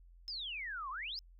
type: exponential two-way sweep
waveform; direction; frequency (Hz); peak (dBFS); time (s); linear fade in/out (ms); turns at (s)
sine; down then up; 5270 to 1011 to 5270; -39; 0.28-1.19; 0; 0.9
effects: added 43 Hz sine -56 dBFS peak until 1.39 s